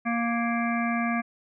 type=harmonic tone with a mistuned harmonic; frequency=233.7 Hz; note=A#3; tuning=5 cents sharp; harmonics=1 / 3 / 5 / 7 / 9 / 10; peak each=-26 / -31 / -33 / -34 / -36 / -36 dBFS; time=0.05-1.22 s; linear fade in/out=20 ms; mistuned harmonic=7; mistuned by=+16 cents; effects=none